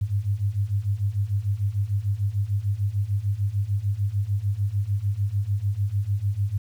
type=beating tone pair; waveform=sine; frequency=97 / 103.7 Hz; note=G2 / G#2; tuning=-18 / -2 cents; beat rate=6.7 Hz; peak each=-26 / -24 dBFS; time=0.01-6.58 s; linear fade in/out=10 ms; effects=9-bit